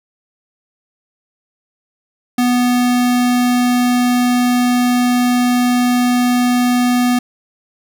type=tone; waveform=square; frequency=246.2 Hz; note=B3; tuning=5 cents flat; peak=-12 dBFS; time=2.38-7.19 s; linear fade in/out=5 ms; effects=none